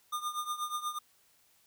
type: tone with tremolo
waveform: square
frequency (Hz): 1212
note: D#6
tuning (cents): -46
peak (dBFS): -31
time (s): 0.12-0.99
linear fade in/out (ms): 10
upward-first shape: triangle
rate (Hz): 8.3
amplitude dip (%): 85
effects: white hiss -67 dBFS RMS until 1.66 s